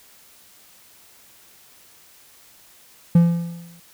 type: tone with exponential decay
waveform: triangle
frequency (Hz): 170.2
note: F3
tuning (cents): -44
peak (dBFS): -6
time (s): 3.15-3.8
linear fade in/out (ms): 5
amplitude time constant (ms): 140
effects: white hiss -51 dBFS RMS until 3.93 s